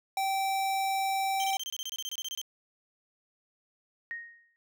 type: tone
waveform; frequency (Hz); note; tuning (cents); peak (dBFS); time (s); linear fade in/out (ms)
square; 776; G5; -18; -28; 0.17-1.57; 2
type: tone bursts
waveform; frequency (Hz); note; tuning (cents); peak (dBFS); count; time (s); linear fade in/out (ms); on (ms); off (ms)
30% pulse; 3136; G7; 0; -31; 16; 1.4-2.415; 0; 40; 25
type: tone with exponential decay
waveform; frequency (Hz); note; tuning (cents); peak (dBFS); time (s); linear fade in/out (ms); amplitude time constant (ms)
sine; 1864.7; A#6; 0; -32; 4.11-4.56; 0; 97
effects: none